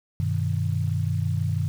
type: chord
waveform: sine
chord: G augmented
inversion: none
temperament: equal with one note detuned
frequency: 97.21 / 123.47 / 155.56 Hz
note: G2 / B2 / D#3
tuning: -14 / 0 / 0 cents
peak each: -25 / -28 / -27 dBFS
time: 0.2-1.68 s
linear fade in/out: 0 ms
effects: 8-bit